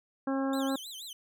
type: harmonic tone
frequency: 270.1 Hz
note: C#4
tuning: 45 cents flat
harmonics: 1 / 2 / 3 / 4 / 5 / 6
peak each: -29 / -35 / -39 / -41 / -43 / -45 dBFS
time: 0.27-0.76 s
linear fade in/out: 5 ms
type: tone with vibrato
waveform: sawtooth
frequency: 3520 Hz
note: A7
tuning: in tune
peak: -38 dBFS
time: 0.53-1.13 s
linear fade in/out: 2 ms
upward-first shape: sine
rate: 6.3 Hz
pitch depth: 260 cents each way
effects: none